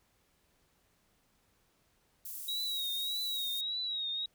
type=high-pass noise; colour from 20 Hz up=white; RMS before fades=-43 dBFS; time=2.25-3.61 s; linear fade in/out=5 ms; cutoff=9800 Hz; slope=12 dB/octave
type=tone with vibrato; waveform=sine; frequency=3819 Hz; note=A#7; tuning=41 cents sharp; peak=-33 dBFS; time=2.48-4.26 s; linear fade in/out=5 ms; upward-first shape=triangle; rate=1.7 Hz; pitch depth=82 cents each way
effects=pink hiss -72 dBFS RMS until 4.34 s